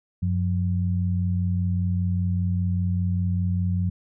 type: tone pair together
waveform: sine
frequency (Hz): 93.5 / 178.56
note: F#2 / F3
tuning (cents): +19 / +39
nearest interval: major seventh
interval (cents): 1120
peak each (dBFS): -22 / -26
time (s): 0.22-3.9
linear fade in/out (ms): 10
effects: none